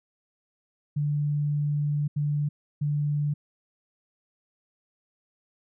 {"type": "tone bursts at uneven times", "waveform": "sine", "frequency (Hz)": 146.83, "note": "D3", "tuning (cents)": 0, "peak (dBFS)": -23, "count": 3, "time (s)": [[0.96, 2.08], [2.16, 2.49], [2.81, 3.34]], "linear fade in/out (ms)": 10, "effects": []}